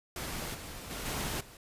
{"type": "noise with level steps", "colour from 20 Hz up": "pink", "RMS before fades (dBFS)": [-38, -44, -39, -35, -52], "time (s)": [0.16, 1.57], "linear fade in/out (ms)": 2, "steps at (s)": [0.54, 0.9, 1.05, 1.4], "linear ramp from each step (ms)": 10, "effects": ["resampled to 32000 Hz"]}